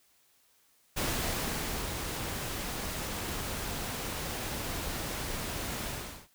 pink noise with ADSR envelope, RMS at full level -31 dBFS, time 0.96-6.28 s, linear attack 17 ms, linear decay 910 ms, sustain -5 dB, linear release 400 ms, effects white hiss -67 dBFS RMS until 6.34 s

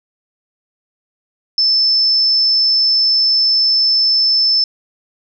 sine tone, 5274 Hz, E8, in tune, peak -10 dBFS, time 1.58-4.64 s, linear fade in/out 2 ms, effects none

